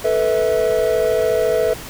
triangle chord, A suspended second, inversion none, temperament equal with one note detuned, 440 / 493.9 / 647.9 Hz, A4 / B4 / E5, 0 / 0 / -30 cents, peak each -17 dBFS, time 0.04-1.74 s, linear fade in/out 10 ms, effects pink hiss -33 dBFS RMS until 1.89 s

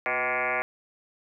sine tone with frequency modulation, 1421 Hz, F6, 30 cents sharp, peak -24 dBFS, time 0.06-0.62 s, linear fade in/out 0 ms, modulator 132 Hz, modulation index 7.1, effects none

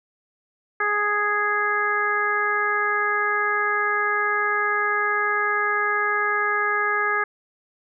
harmonic tone, 415.3 Hz, G#4, in tune, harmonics 1 / 2 / 3 / 4 / 5, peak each -29 / -31 / -24 / -23 / -29 dBFS, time 0.8-7.24 s, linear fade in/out 5 ms, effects none

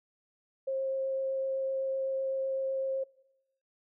sine tone with vibrato, 534 Hz, C5, 35 cents sharp, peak -29 dBFS, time 0.67-3.04 s, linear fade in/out 10 ms, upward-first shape triangle, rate 7.9 Hz, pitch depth 8 cents each way, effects noise-tail reverb RT60 0.9 s tail -21 dB re dry

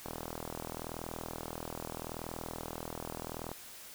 click train, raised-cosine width 1 ms, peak -25 dBFS, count 142, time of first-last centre 0.06-3.516 s, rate 40.8 Hz, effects white hiss -50 dBFS RMS until 3.94 s

